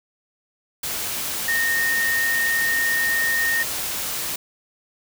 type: tone in noise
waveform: sine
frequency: 1843 Hz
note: A#6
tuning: 20 cents flat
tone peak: -19 dBFS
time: 1.48-3.63 s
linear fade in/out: 5 ms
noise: white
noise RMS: -27 dBFS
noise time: 0.83-4.36 s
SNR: +5 dB
effects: none